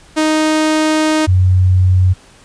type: tone pair in turn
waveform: sawtooth / sine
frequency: 311.1 / 92.22 Hz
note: D#4 / F#2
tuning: 0 / -5 cents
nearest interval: octave + major sixth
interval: 2105 cents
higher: first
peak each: -7 dBFS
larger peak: neither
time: 0.16-1.27 / 1.27-2.14 s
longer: first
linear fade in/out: 20 ms
effects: pink hiss -44 dBFS RMS until 2.44 s + resampled to 22050 Hz